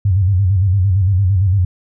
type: tone with vibrato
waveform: sine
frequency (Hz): 95.2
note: F#2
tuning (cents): +50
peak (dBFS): -10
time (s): 0.05-1.65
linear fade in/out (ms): 5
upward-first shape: square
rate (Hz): 8.8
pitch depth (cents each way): 98
effects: none